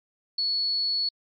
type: tone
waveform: sine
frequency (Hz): 4400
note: C#8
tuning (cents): -14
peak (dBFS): -23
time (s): 0.38-1.09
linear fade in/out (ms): 5
effects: MP3 32 kbps